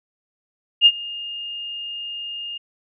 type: tone with ADSR envelope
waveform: sine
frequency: 2829 Hz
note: F7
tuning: 22 cents sharp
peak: -6 dBFS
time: 0.81-2.58 s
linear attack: 49 ms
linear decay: 51 ms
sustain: -22 dB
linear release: 10 ms
effects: none